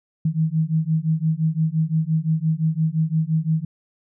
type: beating tone pair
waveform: sine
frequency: 156.4 / 162.2 Hz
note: D#3 / E3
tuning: +9 / -28 cents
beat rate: 5.8 Hz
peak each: -21 dBFS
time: 0.25-3.65 s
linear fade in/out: 5 ms
effects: none